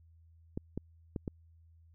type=clicks; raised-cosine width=3 ms; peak=-23 dBFS; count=4; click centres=0.575 / 0.776 / 1.162 / 1.278 s; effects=added 82 Hz sine -58 dBFS peak until 1.94 s